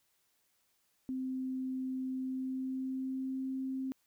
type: tone with pitch glide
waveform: sine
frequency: 259.9 to 263.8 Hz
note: C4 to C4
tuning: -11 to +14 cents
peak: -34 dBFS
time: 1.09-3.92 s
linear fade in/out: 0 ms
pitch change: +25 cents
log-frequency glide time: 2.19-3.46 s
effects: white hiss -75 dBFS RMS until 4.06 s